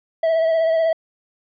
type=tone with vibrato; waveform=triangle; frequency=651 Hz; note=E5; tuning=22 cents flat; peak=-13 dBFS; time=0.23-0.93 s; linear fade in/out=5 ms; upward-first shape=triangle; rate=16 Hz; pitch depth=33 cents each way; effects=resampled to 11025 Hz